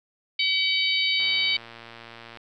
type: harmonic tone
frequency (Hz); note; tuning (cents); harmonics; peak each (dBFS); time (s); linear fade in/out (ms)
760; F#5; +46; 3 / 4 / 5 / 6; -25 / -26 / -27 / -28; 0.39-1.57; 5
type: click train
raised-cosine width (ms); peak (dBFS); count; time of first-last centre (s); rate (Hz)
0.3; -26; 137; 1.2-2.372; 116
effects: none